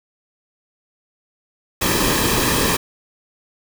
pink noise with comb filter, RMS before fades -18 dBFS, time 1.81-2.77 s, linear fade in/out 10 ms, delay 1.4 ms, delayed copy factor -0.55, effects none

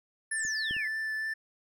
triangle tone with vibrato, 1760 Hz, A6, in tune, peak -29 dBFS, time 0.31-1.34 s, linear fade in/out 10 ms, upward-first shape triangle, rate 3.3 Hz, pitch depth 12 cents each way
sine exponential sweep, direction down, 10548 to 1915 Hz, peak -34 dBFS, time 0.31-0.88 s, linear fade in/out 5 ms
clicks, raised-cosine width 3 ms, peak -37 / -29 / -36 dBFS, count 3, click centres 0.451 / 0.71 / 0.766 s
effects none

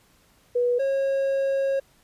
sine / triangle tone pair in turn, 487.6 / 544.3 Hz, B4 / C#5, -22 / -32 cents, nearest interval major second, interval 190 cents, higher second, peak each -19 dBFS, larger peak neither, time 0.55-0.79 / 0.79-1.8 s, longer second, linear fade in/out 10 ms, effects pink hiss -60 dBFS RMS until 2.03 s + resampled to 32000 Hz

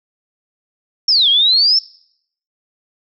sine exponential two-way sweep, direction down then up, 5588 to 3181 to 5430 Hz, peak -9 dBFS, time 1.08-1.79 s, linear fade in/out 5 ms, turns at 1.29 s, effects noise-tail reverb RT60 0.7 s tail -23 dB re dry

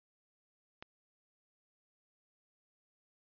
click, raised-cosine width 0.3 ms, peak -29 dBFS, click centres 0.825 s, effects resampled to 11025 Hz

